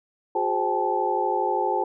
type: tone cluster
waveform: sine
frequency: 362.3 / 414.7 / 522 / 788 / 868 Hz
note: F#4 / G#4 / C5 / G5 / A5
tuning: -36 / -3 / -4 / +9 / -24 cents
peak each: -28 / -29 / -30 / -28 / -25 dBFS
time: 0.35-1.84 s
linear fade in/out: 5 ms
effects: none